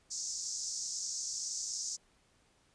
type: band-pass noise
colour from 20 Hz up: pink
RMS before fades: -39 dBFS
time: 0.1-1.97 s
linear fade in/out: 20 ms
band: 5300 to 7300 Hz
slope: 48 dB/octave
effects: pink hiss -69 dBFS RMS until 2.74 s + resampled to 22050 Hz